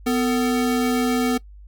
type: tone pair together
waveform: square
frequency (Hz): 250.5 / 449.4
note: B3 / A4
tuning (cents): +25 / +37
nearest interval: minor seventh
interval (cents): 1012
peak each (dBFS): -20 / -25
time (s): 0.06-1.38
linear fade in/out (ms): 10
effects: noise-tail reverb RT60 0.1 s tail -21 dB re dry + added 50 Hz sine -40 dBFS peak until 1.67 s